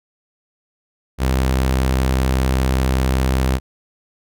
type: tone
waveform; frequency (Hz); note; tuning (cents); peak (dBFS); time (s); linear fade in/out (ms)
sawtooth; 65.1; C2; -8; -11; 1.18-3.6; 50
effects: none